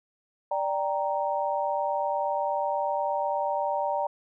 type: chord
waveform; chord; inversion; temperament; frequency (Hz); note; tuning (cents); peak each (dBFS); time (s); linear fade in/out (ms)
sine; G minor; second; equal; 587.3 / 784 / 932.3; D5 / G5 / Bb5; 0 / 0 / 0; -29 / -30 / -29; 0.51-4.07; 5
effects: none